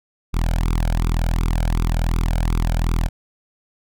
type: tone with flanger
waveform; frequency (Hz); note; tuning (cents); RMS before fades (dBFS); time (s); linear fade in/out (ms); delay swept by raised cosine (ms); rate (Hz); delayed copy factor
sawtooth; 41.2; E1; 0; -19; 0.33-3.09; 20; 0.82 to 1.33; 2.7; +1
effects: none